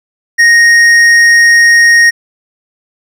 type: tone with hard clipping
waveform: sine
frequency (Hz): 1864.7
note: A#6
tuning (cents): 0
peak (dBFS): -4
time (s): 0.38-2.11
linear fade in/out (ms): 20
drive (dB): 8
effects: none